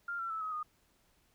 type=tone with pitch steps; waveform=sine; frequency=1396.9 / 1353.2 / 1310.9 / 1269.9 / 1230.2 Hz; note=F6 / E6 / E6 / D#6 / D#6; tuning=0 / +45 / -10 / +35 / -20 cents; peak=-35 dBFS; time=0.08-0.63 s; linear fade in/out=5 ms; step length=110 ms; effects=pink hiss -71 dBFS RMS until 1.34 s